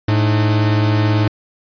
45% pulse tone pair together, 107.48 / 304 Hz, A2 / D#4, -40 / -40 cents, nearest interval octave + tritone, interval 1800 cents, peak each -13 / -21 dBFS, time 0.08-1.28 s, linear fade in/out 5 ms, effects resampled to 11025 Hz

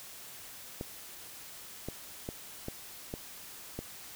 clicks, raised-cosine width 2 ms, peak -23 dBFS, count 6, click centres 0.811 / 1.886 / 2.289 / 2.684 / 3.139 / 3.79 s, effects white hiss -48 dBFS RMS until 4.15 s

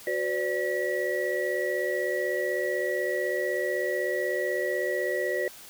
sine tone cluster, 369.4 / 505 / 581 / 1932 Hz, F#4 / B4 / D5 / B6, -3 / +39 / -19 / -39 cents, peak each -31 dBFS, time 0.07-5.48 s, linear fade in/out 2 ms, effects white hiss -47 dBFS RMS until 5.69 s

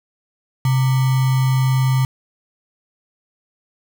sine tone with sample-and-hold, 130.81 Hz, C3, in tune, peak -13 dBFS, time 0.65-2.05 s, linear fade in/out 2 ms, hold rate 1050 Hz, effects none

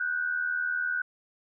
sine tone pair together, 1466 / 1546 Hz, F#6 / G6, -16 / -24 cents, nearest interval minor second, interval 92 cents, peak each -28 / -32 dBFS, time 0-1.02 s, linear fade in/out 5 ms, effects none

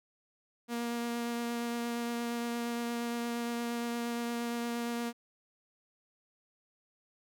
sawtooth tone with vibrato, 236.2 Hz, A#3, 23 cents sharp, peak -29 dBFS, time 0.68-5.13 s, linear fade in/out 50 ms, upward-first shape triangle, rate 8.6 Hz, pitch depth 12 cents each way, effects none

